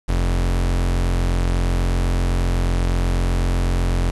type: tone pair together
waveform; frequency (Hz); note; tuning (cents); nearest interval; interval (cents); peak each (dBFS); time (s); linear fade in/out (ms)
square; 44.03 / 87.7; F1 / F2; +15 / +8; octave; 1193; -18 / -26; 0.08-4.11; 10
effects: resampled to 24000 Hz + 7-bit